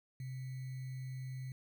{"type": "tone with sample-and-hold", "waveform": "sine", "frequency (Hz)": 130, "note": "C3", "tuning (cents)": -11, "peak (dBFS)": -40, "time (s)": [0.2, 1.52], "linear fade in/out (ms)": 2, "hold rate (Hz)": 2100, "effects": []}